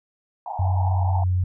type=band-pass noise; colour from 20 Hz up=white; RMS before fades=-31 dBFS; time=0.46-1.24 s; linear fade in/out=2 ms; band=680 to 920 Hz; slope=96 dB/octave
type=tone with pitch glide; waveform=sine; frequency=92.5 to 91.12 Hz; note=F#2 to F#2; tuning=0 to -26 cents; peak=-18 dBFS; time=0.59-1.44 s; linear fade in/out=5 ms; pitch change=-26 cents; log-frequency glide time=0.87-1.28 s
effects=none